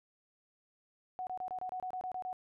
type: tone bursts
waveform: sine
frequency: 740 Hz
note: F#5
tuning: in tune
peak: -36 dBFS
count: 11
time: 1.19-2.329 s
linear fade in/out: 0 ms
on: 79 ms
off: 27 ms
effects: none